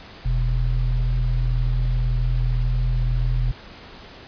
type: tone pair together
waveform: sine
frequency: 41.54 / 123.47 Hz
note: E1 / B2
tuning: +14 / 0 cents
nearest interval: octave + perfect fifth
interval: 1886 cents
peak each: -19 / -23 dBFS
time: 0.25-3.52 s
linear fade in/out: 10 ms
effects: pink hiss -42 dBFS RMS until 4.27 s + resampled to 11025 Hz